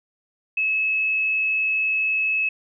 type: tone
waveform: sine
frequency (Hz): 2588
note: E7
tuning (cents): -32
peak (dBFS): -19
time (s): 0.57-2.49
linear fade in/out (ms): 5
effects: none